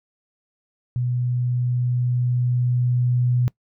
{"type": "tone with level ramp", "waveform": "sine", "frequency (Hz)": 123.47, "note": "B2", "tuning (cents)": 0, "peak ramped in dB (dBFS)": [-20, -16], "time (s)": [0.96, 3.48], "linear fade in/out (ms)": 0, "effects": ["noise-tail reverb RT60 0.1 s tail -22 dB re dry"]}